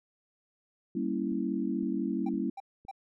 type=chord; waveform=sine; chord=G diminished seventh; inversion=none; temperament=equal; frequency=196 / 233.1 / 277.2 / 329.6 Hz; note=G3 / Bb3 / Db4 / Fb4; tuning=0 / 0 / 0 / 0 cents; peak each=-34 dBFS; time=0.95-2.5 s; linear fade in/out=5 ms
type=click train; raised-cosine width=3 ms; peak=-40 dBFS; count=4; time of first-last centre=1.32-2.851 s; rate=1.96 Hz
type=tone bursts; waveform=triangle; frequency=784 Hz; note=G5; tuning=in tune; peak=-36 dBFS; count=3; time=2.26-2.913 s; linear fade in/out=5 ms; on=31 ms; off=280 ms
effects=none